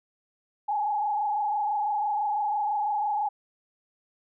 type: tone with frequency modulation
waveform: sine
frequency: 835 Hz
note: G#5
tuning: 9 cents sharp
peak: -24 dBFS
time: 0.68-3.29 s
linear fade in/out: 10 ms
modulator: 26 Hz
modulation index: 1.2
effects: none